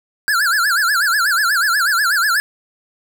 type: tone with vibrato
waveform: square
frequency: 1530 Hz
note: G6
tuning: 42 cents flat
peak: -14 dBFS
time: 0.28-2.4 s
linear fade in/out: 0 ms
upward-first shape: sine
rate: 8.2 Hz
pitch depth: 220 cents each way
effects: none